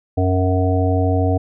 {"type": "harmonic tone", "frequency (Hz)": 92.5, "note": "F#2", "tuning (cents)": 0, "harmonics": [1, 3, 5, 7, 8], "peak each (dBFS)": [-16, -21, -23, -24, -25], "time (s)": [0.17, 1.38], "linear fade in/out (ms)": 10, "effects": []}